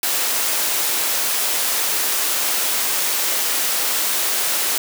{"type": "high-pass noise", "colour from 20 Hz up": "white", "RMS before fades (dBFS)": -20, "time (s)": [0.03, 4.78], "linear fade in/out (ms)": 2, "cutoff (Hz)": 340, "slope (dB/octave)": 12, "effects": []}